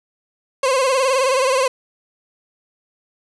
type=tone with vibrato; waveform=30% pulse; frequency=526 Hz; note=C5; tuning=9 cents sharp; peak=-12 dBFS; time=0.63-1.68 s; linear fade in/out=5 ms; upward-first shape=sine; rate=19 Hz; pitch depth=78 cents each way; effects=resampled to 24000 Hz + 7-bit